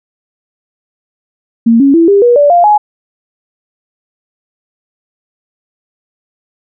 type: tone with pitch steps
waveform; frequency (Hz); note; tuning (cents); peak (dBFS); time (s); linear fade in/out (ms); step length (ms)
sine; 230 / 276.7 / 332.9 / 400.5 / 481.8 / 579.6 / 697.2 / 838.8; A#3 / C#4 / E4 / G4 / B4 / D5 / F5 / G#5; -23 / -3 / +17 / +37 / -43 / -23 / -3 / +17; -3; 1.66-2.78; 10; 140
effects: none